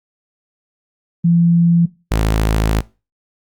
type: tone pair in turn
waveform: sine / sawtooth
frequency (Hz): 170.2 / 53.94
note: F3 / A1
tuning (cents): -44 / -34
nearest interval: octave + minor sixth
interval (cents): 1990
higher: first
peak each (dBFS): -9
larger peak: neither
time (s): 1.24-1.86 / 2.11-2.81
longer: second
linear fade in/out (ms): 10
effects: noise-tail reverb RT60 0.3 s tail -21 dB re dry + Opus 48 kbps